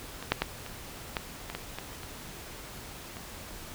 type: clicks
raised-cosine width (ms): 0.3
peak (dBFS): -22 / -7 / -10 / -25 / -13 / -20 / -17 / -19 / -29 / -26 / -27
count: 11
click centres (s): 0.226 / 0.32 / 0.42 / 0.663 / 1.168 / 1.5 / 1.55 / 1.786 / 1.931 / 2.033 / 3.169
effects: pink hiss -44 dBFS RMS until 3.74 s